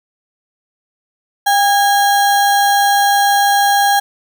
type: tone with sample-and-hold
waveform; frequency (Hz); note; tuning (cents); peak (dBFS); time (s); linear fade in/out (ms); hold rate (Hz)
sine; 803; G5; +41; -9; 1.46-4; 10; 2450
effects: none